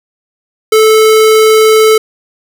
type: tone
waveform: square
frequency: 436.6 Hz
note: A4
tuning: 13 cents flat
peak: -4 dBFS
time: 0.72-1.98 s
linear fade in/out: 5 ms
effects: none